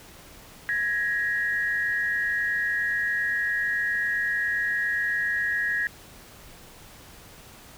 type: tone pair together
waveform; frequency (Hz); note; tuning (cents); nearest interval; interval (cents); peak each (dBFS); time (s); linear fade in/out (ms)
sine; 1661.2 / 1888.5; G#6 / A#6; 0 / +22; major second; 222; -26; 0.69-5.87; 0
effects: pink hiss -48 dBFS RMS until 7.77 s